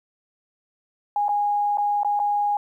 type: tone with dropouts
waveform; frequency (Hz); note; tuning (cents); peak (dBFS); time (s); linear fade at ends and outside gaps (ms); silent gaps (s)
sine; 823; G#5; -16; -19; 1.16-2.57; 2; 1.283-1.291 / 1.773-1.782 / 2.033-2.047 / 2.193-2.199
effects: 10-bit